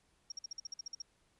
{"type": "tone bursts", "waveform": "sine", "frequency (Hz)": 5588, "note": "F8", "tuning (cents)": 0, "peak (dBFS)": -39, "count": 11, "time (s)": [0.3, 1.02], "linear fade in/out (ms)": 5, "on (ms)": 20, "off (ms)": 50, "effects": ["pink hiss -73 dBFS RMS until 1.39 s", "resampled to 24000 Hz"]}